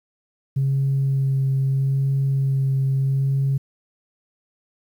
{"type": "tone with vibrato", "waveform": "sine", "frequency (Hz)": 135.7, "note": "C#3", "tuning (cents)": -36, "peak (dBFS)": -16, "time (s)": [0.56, 3.58], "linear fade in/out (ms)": 10, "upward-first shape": "sine", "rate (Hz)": 0.78, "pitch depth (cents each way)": 13, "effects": ["tanh soft clip ceiling -14 dBFS", "9-bit"]}